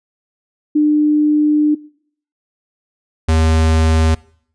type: tone pair in turn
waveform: sine / square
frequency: 300 / 80.04 Hz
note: D4 / D#2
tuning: +37 / +50 cents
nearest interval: octave + major seventh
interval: 2287 cents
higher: first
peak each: -9 / -11 dBFS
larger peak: first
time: 0.75-1.75 / 3.28-4.15 s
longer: first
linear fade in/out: 10 ms
effects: noise-tail reverb RT60 0.6 s tail -23 dB re dry + resampled to 22050 Hz